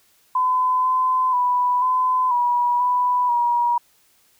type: tone with pitch steps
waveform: sine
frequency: 1014 / 1022 / 988 / 1016 / 970 / 989 / 957 Hz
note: B5 / C6 / B5 / B5 / B5 / B5 / A#5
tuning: +45 / -41 / 0 / +49 / -31 / +2 / +45 cents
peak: -16 dBFS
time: 0.35-3.78 s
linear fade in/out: 5 ms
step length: 490 ms
effects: white hiss -59 dBFS RMS until 4.39 s